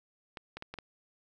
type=clicks; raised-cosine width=0.3 ms; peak=-25 dBFS; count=5; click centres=0.372 / 0.57 / 0.624 / 0.74 / 0.787 s; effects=none